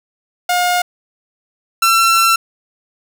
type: tone pair in turn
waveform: sawtooth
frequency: 714 / 1348.6 Hz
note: F5 / E6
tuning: +38 / +39 cents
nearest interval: major seventh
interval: 1101 cents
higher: second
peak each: -9 / -6 dBFS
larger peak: second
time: 0.49-0.82 / 1.82-2.36 s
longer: second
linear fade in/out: 5 ms
effects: none